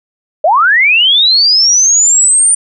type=linear sweep; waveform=sine; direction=up; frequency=570 to 9120 Hz; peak=-5 dBFS; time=0.44-2.55 s; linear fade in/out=5 ms; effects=none